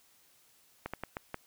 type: slowing click train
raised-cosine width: 0.5 ms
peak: -21 dBFS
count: 5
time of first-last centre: 0.86-1.344 s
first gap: 76 ms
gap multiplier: 1.32
effects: white hiss -65 dBFS RMS until 1.46 s